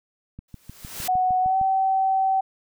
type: click train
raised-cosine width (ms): 5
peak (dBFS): -25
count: 9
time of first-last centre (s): 0.39-1.613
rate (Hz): 6.54
type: noise with exponential growth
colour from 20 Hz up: white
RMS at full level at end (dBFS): -28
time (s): 0.48-1.08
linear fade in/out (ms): 5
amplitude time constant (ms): 130
type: tone with pitch glide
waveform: sine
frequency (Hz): 740 to 767.4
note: F#5 to G5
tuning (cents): 0 to -37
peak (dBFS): -18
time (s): 1.08-2.41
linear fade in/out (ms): 10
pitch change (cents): +63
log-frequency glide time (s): 1.41-1.58
effects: none